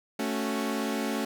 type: chord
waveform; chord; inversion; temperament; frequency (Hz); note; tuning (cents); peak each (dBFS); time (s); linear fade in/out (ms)
sawtooth; F# minor; first; equal; 220 / 277.2 / 370; A3 / C#4 / F#4; 0 / 0 / 0; -27 / -28 / -32; 0.19-1.25; 5
effects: none